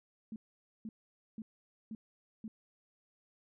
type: tone bursts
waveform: sine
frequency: 220 Hz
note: A3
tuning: in tune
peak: -40 dBFS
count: 5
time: 0.32-2.48 s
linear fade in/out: 2 ms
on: 40 ms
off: 490 ms
effects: none